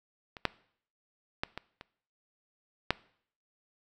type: clicks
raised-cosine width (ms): 0.3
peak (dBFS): -27 / -9 / -14 / -21 / -28 / -8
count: 6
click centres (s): 0.368 / 0.453 / 1.435 / 1.576 / 1.811 / 2.906
effects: noise-tail reverb RT60 0.6 s tail -21 dB re dry